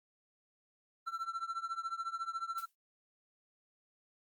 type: tone with tremolo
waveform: triangle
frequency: 1347 Hz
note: E6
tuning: 37 cents sharp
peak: -31 dBFS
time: 1.06-2.66 s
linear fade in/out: 20 ms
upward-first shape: triangle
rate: 14 Hz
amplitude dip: 95%
type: noise with exponential decay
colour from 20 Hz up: blue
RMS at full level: -46 dBFS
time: 2.58-2.75 s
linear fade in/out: 1 ms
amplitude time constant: 35 ms
effects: Opus 32 kbps